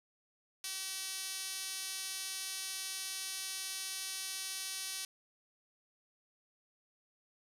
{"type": "tone with band-pass filter", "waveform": "5% pulse", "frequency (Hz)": 381.3, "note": "G4", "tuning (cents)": -48, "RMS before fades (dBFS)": -41, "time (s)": [0.64, 5.05], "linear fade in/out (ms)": 2, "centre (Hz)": 7800, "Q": 2.7, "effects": ["10-bit"]}